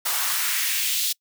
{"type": "noise with high-pass filter sweep", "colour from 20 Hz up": "white", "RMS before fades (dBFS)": -24, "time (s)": [0.05, 1.13], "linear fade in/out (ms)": 10, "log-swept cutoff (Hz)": [830, 3800], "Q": 1.6, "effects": ["noise-tail reverb RT60 0.1 s tail -26 dB re dry"]}